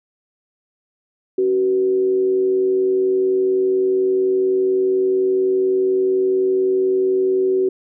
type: tone with frequency modulation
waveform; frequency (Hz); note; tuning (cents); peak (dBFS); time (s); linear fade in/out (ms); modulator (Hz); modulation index
sine; 377.9; F#4; +37; -14; 1.38-7.69; 5; 100; 0.33
effects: none